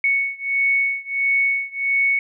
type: beating tone pair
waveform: sine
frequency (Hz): 2217 / 2218.5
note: C#7 / C#7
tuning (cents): 0 / +1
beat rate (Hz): 1.5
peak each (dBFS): -20 / -21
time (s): 0.04-2.19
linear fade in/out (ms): 2
effects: none